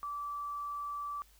sine tone, 1160 Hz, D6, 22 cents flat, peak -36 dBFS, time 0.03-1.22 s, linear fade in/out 0 ms, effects added 50 Hz sine -62 dBFS peak until 1.39 s + white hiss -65 dBFS RMS until 1.39 s

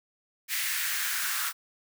white noise with high-pass filter sweep, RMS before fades -30 dBFS, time 0.48-1.53 s, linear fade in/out 50 ms, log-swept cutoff 2000 to 1300 Hz, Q 3.1, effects none

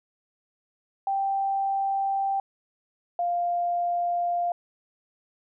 sine tone pair in turn, 784 / 698.5 Hz, G5 / F5, 0 / 0 cents, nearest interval major second, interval 200 cents, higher first, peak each -23 dBFS, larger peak neither, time 1.07-2.4 / 3.19-4.52 s, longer neither, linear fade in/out 2 ms, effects none

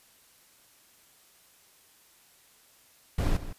brown noise with echo, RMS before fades -25 dBFS, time 3.18-3.37 s, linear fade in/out 5 ms, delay 160 ms, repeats 1, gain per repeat -13 dB, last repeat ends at 3.53 s, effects white hiss -60 dBFS RMS until 3.58 s + resampled to 32000 Hz

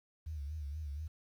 sine tone with vibrato, 74.4 Hz, D2, 23 cents sharp, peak -38 dBFS, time 0.26-1.08 s, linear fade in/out 10 ms, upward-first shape sine, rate 4.2 Hz, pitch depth 110 cents each way, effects 11-bit

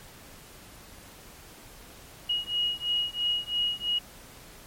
sine beating tone pair, 2891 / 2894 Hz, F#7 / F#7, -41 / -39 cents, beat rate 3 Hz, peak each -29 / -29 dBFS, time 2.29-3.99 s, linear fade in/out 10 ms, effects pink hiss -49 dBFS RMS until 4.66 s + MP3 64 kbps

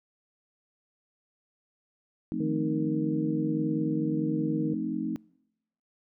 sine chord, F dominant seventh, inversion none, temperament equal, 174.61 / 220 / 261.6 / 311.1 Hz, F3 / A3 / C4 / Eb4, 0 / 0 / 0 / 0 cents, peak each -37 / -34 / -34 / -33 dBFS, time 2.32-5.16 s, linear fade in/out 0 ms
harmonic tone, 155.56 Hz, D#3, in tune, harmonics 1 / 2 / 3, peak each -32 / -35 / -37 dBFS, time 2.4-4.74 s, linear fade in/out 5 ms
effects noise-tail reverb RT60 0.9 s tail -26 dB re dry

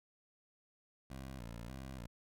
15% pulse tone with vibrato, 61.74 Hz, B1, in tune, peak -39 dBFS, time 1.1-2.07 s, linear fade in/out 5 ms, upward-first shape square, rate 1.7 Hz, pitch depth 120 cents each way, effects none

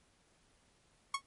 sawtooth tone with exponential decay, 1101 Hz, C#6, 12 cents flat, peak -25 dBFS, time 1.14-1.22 s, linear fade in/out 5 ms, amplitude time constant 16 ms, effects pink hiss -70 dBFS RMS until 1.26 s + MP3 48 kbps

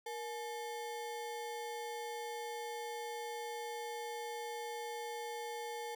square ring-modulated tone, 660 Hz, E5, 2 cents sharp, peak -38 dBFS, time 0.06-5.95 s, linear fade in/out 5 ms, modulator 190 Hz, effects none

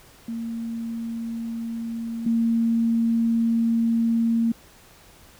sine tone pair in turn, 229.7 / 229.7 Hz, A#3 / A#3, -25 / -25 cents, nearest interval unison, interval 0 cents, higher neither, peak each -27 / -18 dBFS, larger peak second, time 0.28-2.26 / 2.26-4.52 s, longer second, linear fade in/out 5 ms, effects pink hiss -51 dBFS RMS until 5.39 s

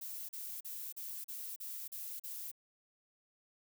violet noise bursts, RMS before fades -44 dBFS, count 8, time 0.01-2.516 s, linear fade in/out 10 ms, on 280 ms, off 38 ms, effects none

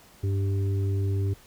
harmonic tone, 98.2 Hz, G2, 4 cents sharp, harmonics 1 / 3 / 4, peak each -23 / -38 / -36 dBFS, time 0.23-1.34 s, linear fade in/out 10 ms, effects pink hiss -54 dBFS RMS until 1.46 s

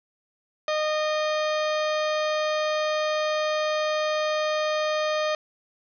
harmonic tone with a mistuned harmonic, 614 Hz, D#5, 23 cents flat, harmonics 1 / 2 / 3 / 4 / 5 / 6 / 7 / 8 / 10, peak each -24 / -30 / -34 / -36 / -38 / -40 / -41 / -42 / -44 dBFS, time 0.68-5.35 s, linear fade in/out 2 ms, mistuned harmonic 5, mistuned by +59 cents, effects none

